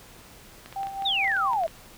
clicks, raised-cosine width 0.3 ms, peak -25 dBFS, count 12, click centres 0.66 / 0.726 / 0.832 / 0.87 / 1.022 / 1.245 / 1.278 / 1.317 / 1.367 / 1.533 / 1.636 / 1.679 s
sine tone with tremolo, 784 Hz, G5, in tune, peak -27 dBFS, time 0.76-1.56 s, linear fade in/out 2 ms, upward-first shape sine, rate 4.6 Hz, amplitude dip 60%
sine exponential sweep, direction down, 3866 to 622.3 Hz, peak -22 dBFS, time 1.05-1.67 s, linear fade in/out 10 ms
effects pink hiss -49 dBFS RMS until 1.97 s

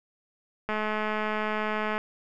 click train, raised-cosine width 0.5 ms, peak -15 dBFS, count 277, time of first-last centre 0.69-1.98 s, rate 214 Hz, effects none

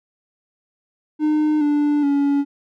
triangle tone with pitch steps, 304.6 / 293.5 / 282.9 Hz, D#4 / D4 / C#4, -37 / -1 / +35 cents, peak -13 dBFS, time 1.19-2.45 s, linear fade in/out 50 ms, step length 420 ms, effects none

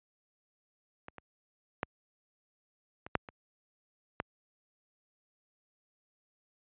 clicks, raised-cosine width 0.5 ms, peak -28 / -30 / -15 / -27 / -11 / -29 / -17 dBFS, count 7, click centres 1.084 / 1.183 / 1.831 / 3.065 / 3.153 / 3.288 / 4.201 s, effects high-pass 60 Hz 12 dB/octave + resampled to 8000 Hz

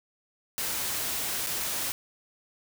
white noise with dropouts, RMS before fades -31 dBFS, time 0.58-1.92 s, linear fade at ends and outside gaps 0 ms, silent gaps 1.464-1.47 s, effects none

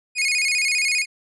sawtooth tone with vibrato, 2319 Hz, D7, 22 cents flat, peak -15 dBFS, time 0.15-1.06 s, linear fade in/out 50 ms, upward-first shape square, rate 15 Hz, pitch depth 110 cents each way, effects resampled to 24000 Hz

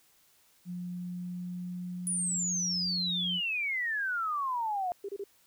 sine tone with pitch glide, 178 to 179.13 Hz, F3 to F3, +33 to +44 cents, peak -35 dBFS, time 0.65-3.41 s, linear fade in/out 50 ms, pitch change +11 cents, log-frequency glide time 0.81-1.9 s
sine exponential sweep, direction down, 9956 to 698.5 Hz, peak -29 dBFS, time 2.07-4.92 s, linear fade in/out 0 ms
sine tone bursts, 399.7 Hz, G4, 34 cents sharp, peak -34 dBFS, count 3, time 5.04-5.24 s, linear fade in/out 5 ms, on 48 ms, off 28 ms
effects white hiss -65 dBFS RMS until 5.46 s

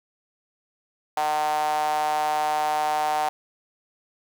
sawtooth tone with high-pass filter, 152.1 Hz, D#3, 39 cents flat, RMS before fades -24 dBFS, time 1.17-3.29 s, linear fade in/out 0 ms, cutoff 790 Hz, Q 7.5, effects none

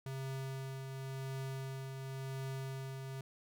square tone with tremolo, 133.8 Hz, C3, 39 cents sharp, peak -39 dBFS, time 0.06-3.21 s, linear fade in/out 2 ms, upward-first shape triangle, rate 0.93 Hz, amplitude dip 40%, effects none

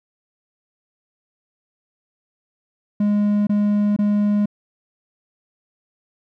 triangle tone bursts, 206.7 Hz, G#3, 8 cents flat, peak -13 dBFS, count 3, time 3-4.458 s, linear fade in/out 5 ms, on 470 ms, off 24 ms, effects none

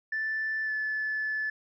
sine tone with pitch glide, 1760 to 1734.8 Hz, A6 to A6, 0 to -25 cents, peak -27 dBFS, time 0.12-1.5 s, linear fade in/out 5 ms, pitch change -25 cents, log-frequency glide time 0.64-0.72 s, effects tanh soft clip ceiling -24 dBFS

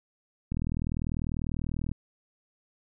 click train, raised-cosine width 5 ms, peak -19 dBFS, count 57, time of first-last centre 0.52-1.917 s, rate 40.1 Hz, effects none

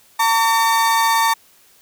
35% pulse tone pair together, 907.2 / 1138 Hz, A#5 / C#6, -47 / +45 cents, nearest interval major third, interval 392 cents, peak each -13 / -18 dBFS, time 0.19-1.34 s, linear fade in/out 10 ms, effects white hiss -52 dBFS RMS until 1.81 s

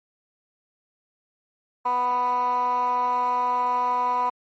15% pulse tone with band-pass filter, 247.3 Hz, B3, 3 cents sharp, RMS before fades -23 dBFS, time 1.85-4.3 s, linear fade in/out 10 ms, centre 1000 Hz, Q 5.9, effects MP3 32 kbps

